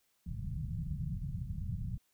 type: low-pass noise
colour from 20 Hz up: white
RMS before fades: -38 dBFS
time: 0.26-1.98 s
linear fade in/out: 5 ms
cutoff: 170 Hz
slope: 48 dB/octave
effects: white hiss -75 dBFS RMS until 2.13 s